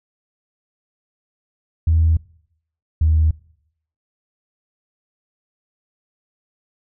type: tone pair in turn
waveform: sine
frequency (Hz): 81 / 78.65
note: E2 / D#2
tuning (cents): -30 / +19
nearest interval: minor second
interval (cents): 51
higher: first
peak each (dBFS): -11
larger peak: neither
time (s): 1.87-2.17 / 3.01-3.31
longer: neither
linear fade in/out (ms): 5
effects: noise-tail reverb RT60 0.7 s tail -23 dB re dry + tanh soft clip ceiling -7 dBFS